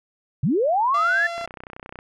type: linear sweep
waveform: sine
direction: up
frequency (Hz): 110.7 to 1785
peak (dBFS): -17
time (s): 0.43-1.27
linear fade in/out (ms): 5
type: tone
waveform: sawtooth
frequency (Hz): 682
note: F5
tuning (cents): -41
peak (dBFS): -24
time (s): 0.94-1.46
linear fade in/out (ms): 5
type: click train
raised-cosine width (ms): 0.5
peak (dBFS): -22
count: 20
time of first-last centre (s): 1.38-1.989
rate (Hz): 31.2
effects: low-pass 5000 Hz 12 dB/octave